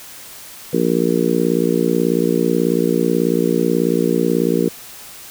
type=harmonic tone; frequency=58.27 Hz; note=A#1; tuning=in tune; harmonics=3 / 4 / 5 / 6 / 7 / 8; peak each=-21 / -21 / -21 / -21 / -21 / -21 dBFS; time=0.73-4.69 s; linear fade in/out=5 ms; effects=white hiss -37 dBFS RMS until 5.3 s